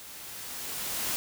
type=noise with level ramp; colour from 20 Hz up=white; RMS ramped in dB=-46 to -30 dBFS; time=0-1.16 s; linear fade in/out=0 ms; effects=none